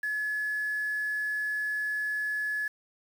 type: tone with quantisation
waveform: sine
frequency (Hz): 1705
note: G#6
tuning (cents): +45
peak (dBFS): -28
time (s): 0.03-2.68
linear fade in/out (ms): 5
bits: 8
effects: none